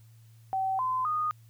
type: tone with pitch steps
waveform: sine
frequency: 766 / 1025 / 1233 Hz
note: G5 / C6 / D#6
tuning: -40 / -36 / -16 cents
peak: -26 dBFS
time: 0.53-1.31 s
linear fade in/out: 0 ms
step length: 260 ms
effects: added 113 Hz sine -52 dBFS peak until 1.49 s + white hiss -67 dBFS RMS until 1.49 s